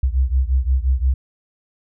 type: beating tone pair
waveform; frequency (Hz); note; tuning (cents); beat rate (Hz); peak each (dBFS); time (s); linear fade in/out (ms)
sine; 62.9 / 68.6; B1 / C#2; +32 / -17; 5.7; -16 / -18; 0.03-1.14; 5
effects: tanh soft clip ceiling -8 dBFS